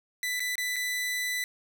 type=tone with dropouts; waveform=sawtooth; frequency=1990 Hz; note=B6; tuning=13 cents sharp; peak=-25 dBFS; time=0.23-1.44 s; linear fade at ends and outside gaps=1 ms; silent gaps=0.396-0.403 / 0.555-0.58 / 0.76-0.764 s; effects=none